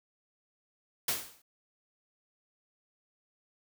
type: noise with exponential decay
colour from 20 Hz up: white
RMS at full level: -27 dBFS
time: 1.08-1.42 s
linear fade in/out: 5 ms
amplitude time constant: 72 ms
effects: none